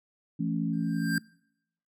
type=chord; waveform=sine; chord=A major; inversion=second; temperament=equal with one note detuned; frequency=167.89 / 220 / 277.2 Hz; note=E3 / A3 / C#4; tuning=+32 / 0 / 0 cents; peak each=-30 / -32 / -32 dBFS; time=0.39-1.19 s; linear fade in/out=10 ms
type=tone with exponential growth; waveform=square; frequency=1584 Hz; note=G6; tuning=18 cents sharp; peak=-27 dBFS; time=0.73-1.18 s; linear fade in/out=2 ms; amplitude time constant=96 ms
effects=noise-tail reverb RT60 0.8 s tail -26 dB re dry